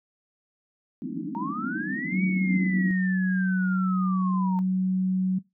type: band-pass noise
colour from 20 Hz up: white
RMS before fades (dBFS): -32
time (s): 1.02-2.91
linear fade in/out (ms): 0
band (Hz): 160 to 320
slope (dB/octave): 96
type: linear two-way sweep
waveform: sine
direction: up then down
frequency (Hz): 902 to 2270 to 902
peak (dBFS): -31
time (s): 1.35-4.59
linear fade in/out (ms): 0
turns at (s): 2.23
type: tone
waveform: sine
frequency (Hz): 186.5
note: F#3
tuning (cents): +14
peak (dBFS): -21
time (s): 2.12-5.39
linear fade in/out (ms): 10
effects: noise-tail reverb RT60 0.2 s tail -20 dB re dry